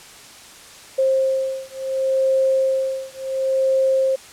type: beating tone pair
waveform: sine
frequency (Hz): 530 / 530.7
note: C5 / C5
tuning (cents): +22 / +24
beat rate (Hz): 0.7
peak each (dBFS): -20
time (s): 0.98-4.16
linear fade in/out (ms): 10
effects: white hiss -42 dBFS RMS until 4.32 s + low-pass 9000 Hz 12 dB/octave